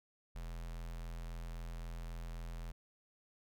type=tone with notch filter; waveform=square; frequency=41.88 Hz; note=E1; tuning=28 cents sharp; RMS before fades=-44 dBFS; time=0.35-2.72 s; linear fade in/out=10 ms; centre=320 Hz; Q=1.5; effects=none